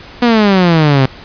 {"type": "exponential sweep", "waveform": "sawtooth", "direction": "down", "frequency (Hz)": [246.3, 128.9], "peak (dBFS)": -3, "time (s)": [0.22, 1.06], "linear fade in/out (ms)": 5, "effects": ["pink hiss -34 dBFS RMS until 1.24 s", "resampled to 11025 Hz"]}